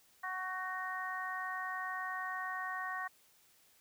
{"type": "harmonic tone with a mistuned harmonic", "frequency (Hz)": 371.1, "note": "F#4", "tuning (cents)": 5, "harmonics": [2, 3, 4, 5], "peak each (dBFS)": [-44, -41, -45, -41], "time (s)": [0.23, 3.08], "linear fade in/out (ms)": 10, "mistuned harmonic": 4, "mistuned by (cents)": 26, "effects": ["white hiss -67 dBFS RMS until 3.8 s"]}